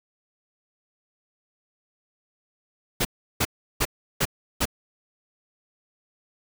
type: noise bursts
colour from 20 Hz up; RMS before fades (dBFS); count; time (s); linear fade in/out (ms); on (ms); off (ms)
pink; -22; 5; 3-4.655; 10; 51; 350
effects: none